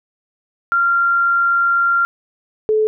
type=tone pair in turn; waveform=sine; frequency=1384 / 432.2 Hz; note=F6 / A4; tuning=-16 / -31 cents; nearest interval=octave + minor sixth; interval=2015 cents; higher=first; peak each=-12 dBFS; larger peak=neither; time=0.72-2.05 / 2.69-2.87 s; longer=first; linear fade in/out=0 ms; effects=none